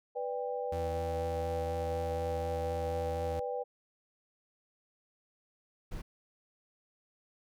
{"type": "chord", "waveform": "sine", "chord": "G major", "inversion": "first", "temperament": "equal with one note detuned", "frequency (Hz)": [493.9, 587.3, 794.9], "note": ["B4", "D5", "G5"], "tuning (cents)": [0, 0, 24], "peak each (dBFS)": [-35, -40, -39], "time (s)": [0.15, 3.64], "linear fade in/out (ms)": 20}
{"type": "tone with vibrato", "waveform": "40% pulse", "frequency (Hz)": 82.1, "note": "E2", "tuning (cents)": -6, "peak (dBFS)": -36, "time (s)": [0.72, 3.4], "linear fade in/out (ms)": 5, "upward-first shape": "sine", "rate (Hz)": 4.1, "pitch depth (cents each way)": 28}
{"type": "noise", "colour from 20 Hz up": "brown", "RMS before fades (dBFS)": -39, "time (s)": [5.91, 6.02], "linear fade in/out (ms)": 10}
{"effects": []}